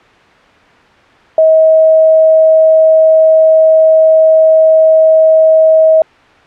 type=tone; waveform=sine; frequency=637 Hz; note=D#5; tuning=41 cents sharp; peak=-3 dBFS; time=1.38-6.02 s; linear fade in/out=2 ms; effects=white hiss -42 dBFS RMS until 6.46 s + low-pass 2000 Hz 12 dB/octave